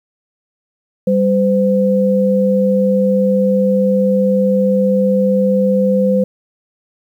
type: tone pair together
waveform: sine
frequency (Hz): 196 / 511.3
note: G3 / C5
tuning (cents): 0 / -40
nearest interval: octave + perfect fourth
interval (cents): 1660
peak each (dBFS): -13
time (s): 1.07-6.24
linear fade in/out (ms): 5
effects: 8-bit